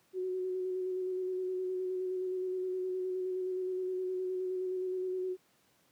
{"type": "tone with vibrato", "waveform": "sine", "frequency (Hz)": 370, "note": "F#4", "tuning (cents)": 0, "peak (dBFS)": -32, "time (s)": [0.13, 5.37], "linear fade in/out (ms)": 50, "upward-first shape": "square", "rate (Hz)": 9.6, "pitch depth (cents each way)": 16, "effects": ["pink hiss -69 dBFS RMS until 5.91 s", "high-pass 150 Hz 12 dB/octave"]}